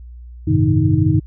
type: tone cluster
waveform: sine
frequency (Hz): 94 / 107 / 130.4 / 155.7 / 312.5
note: F#2 / A2 / C3 / D#3 / D#4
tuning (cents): +28 / -48 / -5 / +2 / +8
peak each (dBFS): -18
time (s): 0.47-1.2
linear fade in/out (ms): 10
effects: added 60 Hz sine -33 dBFS peak until 1.26 s